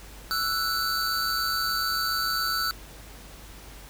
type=tone cluster; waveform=square; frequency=1329 / 1476 / 4555 Hz; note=E6 / F#6 / C#8; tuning=+14 / -5 / +46 cents; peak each=-30 / -31 / -29 dBFS; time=0.31-2.71 s; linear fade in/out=0 ms; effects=added 50 Hz sine -46 dBFS peak until 3.89 s + pink hiss -47 dBFS RMS until 3.89 s